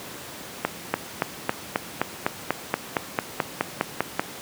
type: accelerating click train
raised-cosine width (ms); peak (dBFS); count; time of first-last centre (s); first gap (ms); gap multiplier
0.5; -5; 16; 0.65-4.195; 290; 0.97
effects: pink hiss -38 dBFS RMS until 4.41 s + high-pass 150 Hz 12 dB/octave